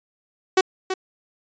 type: tone with echo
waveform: sawtooth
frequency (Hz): 376.4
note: F#4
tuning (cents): +30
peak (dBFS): -9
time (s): 0.57-0.61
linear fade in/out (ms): 5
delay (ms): 330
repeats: 1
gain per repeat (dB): -9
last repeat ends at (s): 0.94
effects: resampled to 16000 Hz